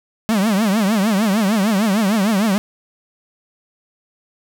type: tone with vibrato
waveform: 45% pulse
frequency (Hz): 207.7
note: G#3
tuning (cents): 0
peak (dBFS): -14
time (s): 0.29-2.58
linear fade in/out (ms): 0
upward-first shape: triangle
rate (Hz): 6.6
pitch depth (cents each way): 210
effects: 8-bit